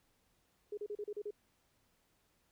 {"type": "tone bursts", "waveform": "sine", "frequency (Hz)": 415.3, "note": "G#4", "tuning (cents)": 0, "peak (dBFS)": -38, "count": 7, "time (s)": [0.72, 1.308], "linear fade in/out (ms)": 5, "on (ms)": 54, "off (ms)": 35, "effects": ["pink hiss -75 dBFS RMS until 2.51 s"]}